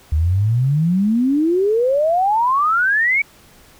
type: exponential sweep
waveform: sine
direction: up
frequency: 73.42 to 2287 Hz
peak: -13 dBFS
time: 0.12-3.22 s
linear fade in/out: 5 ms
effects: pink hiss -48 dBFS RMS until 3.79 s